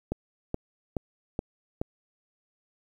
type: click train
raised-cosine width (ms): 2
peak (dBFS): -15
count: 5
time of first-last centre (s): 0.12-1.815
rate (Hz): 2.36
effects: 9-bit